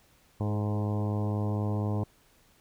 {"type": "harmonic tone with a mistuned harmonic", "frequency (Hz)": 104.2, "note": "G#2", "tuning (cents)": 6, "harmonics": [1, 2, 3, 4, 5, 6, 7, 8, 9, 10], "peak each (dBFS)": [-28, -34, -38, -40, -42, -44, -45, -46, -47, -48], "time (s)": [0.4, 2.04], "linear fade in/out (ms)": 5, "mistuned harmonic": 4, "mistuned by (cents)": 17, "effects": ["pink hiss -63 dBFS RMS until 2.6 s"]}